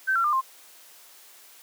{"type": "tone with pitch steps", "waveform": "sine", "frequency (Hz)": [1546, 1361.5, 1199, 1055.9], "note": ["G6", "F6", "D6", "C6"], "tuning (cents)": [-24, -44, 36, 15], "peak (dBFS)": -20, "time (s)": [0.07, 0.414], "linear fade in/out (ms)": 20, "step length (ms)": 86, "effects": ["white hiss -51 dBFS RMS until 1.62 s", "high-pass 400 Hz 12 dB/octave"]}